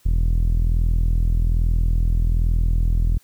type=tone with low-pass filter; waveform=sawtooth; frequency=41.2 Hz; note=E1; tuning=in tune; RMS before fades=-18 dBFS; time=0.05-3.18 s; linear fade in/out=10 ms; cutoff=120 Hz; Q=0.57; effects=white hiss -57 dBFS RMS until 3.23 s